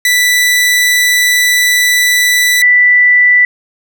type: tone pair in turn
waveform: sawtooth / sine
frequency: 1975.5 / 1975.5 Hz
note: B6 / B6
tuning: 0 / 0 cents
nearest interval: unison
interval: 0 cents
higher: neither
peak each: -4 dBFS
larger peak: neither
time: 0.05-2.62 / 2.62-3.45 s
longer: first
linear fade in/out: 2 ms
effects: none